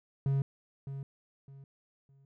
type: tone with echo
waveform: triangle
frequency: 137.2 Hz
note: C#3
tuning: 17 cents flat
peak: -24 dBFS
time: 0.26-0.42 s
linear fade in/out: 2 ms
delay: 610 ms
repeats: 3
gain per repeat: -11 dB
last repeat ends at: 2.25 s
effects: none